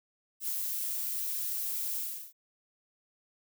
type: noise with ADSR envelope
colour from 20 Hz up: violet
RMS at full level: -32 dBFS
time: 0.4-2.33 s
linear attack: 77 ms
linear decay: 61 ms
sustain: -2 dB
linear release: 350 ms
effects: none